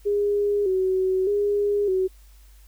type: tone with vibrato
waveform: sine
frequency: 392 Hz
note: G4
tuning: in tune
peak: -19 dBFS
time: 0.05-2.08 s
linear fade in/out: 20 ms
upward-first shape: square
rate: 0.82 Hz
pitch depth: 74 cents each way
effects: added 50 Hz sine -47 dBFS peak until 2.67 s + white hiss -59 dBFS RMS until 2.67 s